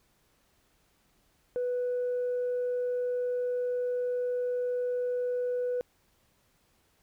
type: tone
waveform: sine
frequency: 493.9 Hz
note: B4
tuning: in tune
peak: -26 dBFS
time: 1.56-5.81 s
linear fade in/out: 0 ms
effects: tanh soft clip ceiling -25 dBFS + pink hiss -69 dBFS RMS until 7.02 s